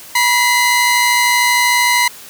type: tone pair together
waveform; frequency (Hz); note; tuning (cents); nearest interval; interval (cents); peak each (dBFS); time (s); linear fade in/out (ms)
sawtooth; 970 / 2053; B5 / C7; -31 / -33; octave + minor second; 1298; -10; 0.15-2.08; 5
effects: white hiss -36 dBFS RMS until 2.29 s + high-pass 60 Hz 12 dB/octave